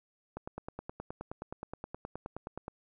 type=click train; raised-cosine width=1 ms; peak=-25 dBFS; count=23; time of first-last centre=0.37-2.681 s; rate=9.52 Hz; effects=none